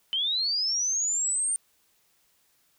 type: linear sweep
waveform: sine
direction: up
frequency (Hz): 3023 to 8940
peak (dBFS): -24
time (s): 0.13-1.56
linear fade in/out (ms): 0
effects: white hiss -67 dBFS RMS until 2.78 s